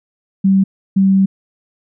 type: tone bursts at uneven times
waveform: sine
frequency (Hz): 193.1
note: G3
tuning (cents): -26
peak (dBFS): -8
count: 2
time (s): 0.44-0.64 / 0.96-1.26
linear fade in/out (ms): 10
effects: none